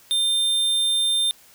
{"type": "tone", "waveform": "square", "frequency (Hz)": 3600, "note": "A7", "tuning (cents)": 39, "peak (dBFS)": -19, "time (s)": [0.11, 1.31], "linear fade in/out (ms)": 0, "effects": ["white hiss -52 dBFS RMS until 1.54 s"]}